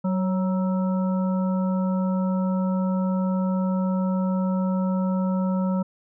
harmonic tone with a mistuned harmonic, 188.1 Hz, F#3, 29 cents sharp, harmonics 1 / 3 / 5 / 7, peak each -21 / -31 / -35 / -38 dBFS, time 0.04-5.83 s, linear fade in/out 10 ms, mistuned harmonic 3, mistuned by -42 cents, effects none

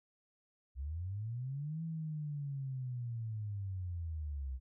sine linear two-way sweep, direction up then down, 62.6 to 164.81 to 62.6 Hz, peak -37 dBFS, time 0.75-4.6 s, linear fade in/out 50 ms, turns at 1.83 s, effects none

